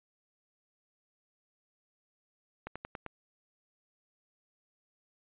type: slowing click train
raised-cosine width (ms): 0.5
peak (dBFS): -24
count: 5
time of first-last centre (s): 2.67-3.063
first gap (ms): 86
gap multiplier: 1.09
effects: resampled to 8000 Hz

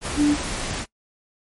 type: tone in noise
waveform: sine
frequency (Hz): 293.7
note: D4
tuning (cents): 0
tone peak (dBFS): -14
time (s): 0.16-0.37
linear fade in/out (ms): 50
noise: pink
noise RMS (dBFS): -28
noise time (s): 0.01-0.86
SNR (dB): +11
effects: noise-tail reverb RT60 0.1 s tail -22 dB re dry + MP3 48 kbps

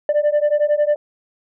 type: beating tone pair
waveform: sine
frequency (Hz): 587.3 / 598.3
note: D5 / D5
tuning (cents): 0 / +32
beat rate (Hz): 11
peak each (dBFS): -15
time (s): 0.09-0.96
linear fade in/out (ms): 2
effects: tanh soft clip ceiling -11 dBFS

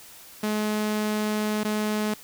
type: tone with dropouts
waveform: sawtooth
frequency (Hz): 212.6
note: G#3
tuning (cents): +41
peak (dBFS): -20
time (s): 0.43-2.14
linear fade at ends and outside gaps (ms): 5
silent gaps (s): 1.635-1.648
effects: white hiss -47 dBFS RMS until 2.23 s

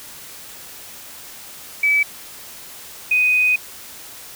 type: tone pair in turn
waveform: sine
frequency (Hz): 2295 / 2497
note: D7 / D#7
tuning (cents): -40 / +6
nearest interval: minor second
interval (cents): 146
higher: second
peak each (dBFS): -13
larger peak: neither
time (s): 1.83-2.03 / 3.11-3.56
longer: second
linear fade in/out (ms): 5
effects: white hiss -38 dBFS RMS until 4.35 s

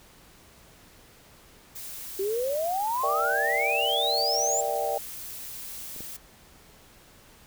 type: noise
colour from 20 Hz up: blue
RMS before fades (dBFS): -39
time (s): 1.75-6.17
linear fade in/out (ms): 10
type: exponential sweep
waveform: sine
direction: up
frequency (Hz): 377.3 to 7459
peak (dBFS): -25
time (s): 2.19-4.61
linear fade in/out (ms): 5
type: chord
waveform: sine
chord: E half-diminished seventh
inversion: second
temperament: equal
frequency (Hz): 466.2 / 587.3 / 659.3 / 784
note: Bb4 / D5 / E5 / G5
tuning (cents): 0 / 0 / 0 / 0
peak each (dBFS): -33 / -30 / -33 / -29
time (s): 3.03-4.98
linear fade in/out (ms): 5
type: clicks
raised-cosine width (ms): 2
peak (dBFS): -33 / -28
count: 2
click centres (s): 5.963 / 6.006
effects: pink hiss -54 dBFS RMS until 7.46 s

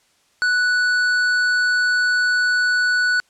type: tone with hard clipping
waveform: sine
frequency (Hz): 1480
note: F#6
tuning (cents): 0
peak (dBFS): -17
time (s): 0.42-3.2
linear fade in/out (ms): 0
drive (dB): 9
effects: white hiss -60 dBFS RMS until 3.29 s + low-pass 8000 Hz 12 dB/octave

